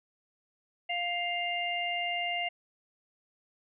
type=harmonic tone; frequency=700 Hz; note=F5; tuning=4 cents sharp; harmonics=1 / 3 / 4; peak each=-34 / -34 / -34 dBFS; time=0.89-2.49 s; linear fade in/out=10 ms; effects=none